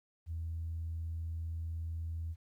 sine tone, 82.1 Hz, E2, 6 cents flat, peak -35 dBFS, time 0.26-2.36 s, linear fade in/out 50 ms, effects tanh soft clip ceiling -31 dBFS + 12-bit

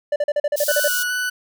triangle tone bursts, 587.3 Hz, D5, in tune, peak -14 dBFS, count 10, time 0.12-0.88 s, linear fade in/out 5 ms, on 40 ms, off 40 ms
white high-pass noise, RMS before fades -25 dBFS, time 0.56-1.04 s, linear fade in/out 20 ms, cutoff 4100 Hz, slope 24 dB/octave
40% pulse tone with vibrato, 1480 Hz, F#6, in tune, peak -20 dBFS, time 0.68-1.3 s, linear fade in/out 10 ms, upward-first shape square, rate 2.4 Hz, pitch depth 11 cents each way
effects none

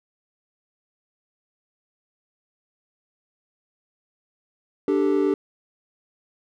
triangle chord, D suspended fourth, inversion none, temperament just, 293.7 / 391.6 / 440.5 Hz, D4 / G4 / A4, 0 / -2 / +2 cents, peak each -20 / -19 / -24 dBFS, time 4.88-5.34 s, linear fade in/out 2 ms, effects none

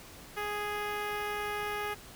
10% pulse tone with notch filter, 415.3 Hz, G#4, in tune, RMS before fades -35 dBFS, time 0.36-1.95 s, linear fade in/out 20 ms, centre 7200 Hz, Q 0.64, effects pink hiss -50 dBFS RMS until 2.15 s

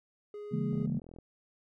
triangle tone, 415.3 Hz, G#4, in tune, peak -38 dBFS, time 0.34-0.86 s, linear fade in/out 2 ms
sine chord, A# half-diminished seventh, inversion first, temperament equal with one note detuned, 138.59 / 164.81 / 203.6 / 233.1 Hz, C#3 / E3 / G#3 / A#3, 0 / 0 / -34 / 0 cents, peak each -35 dBFS, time 0.51-1 s, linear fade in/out 20 ms
click train, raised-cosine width 2 ms, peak -36 dBFS, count 20, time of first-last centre 0.73-1.187 s, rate 41.6 Hz
effects none

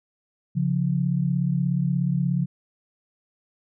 sine tone pair together, 138.9 / 175.66 Hz, C#3 / F3, +4 / +10 cents, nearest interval major third, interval 406 cents, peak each -23 dBFS, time 0.55-2.46 s, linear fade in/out 20 ms, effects none

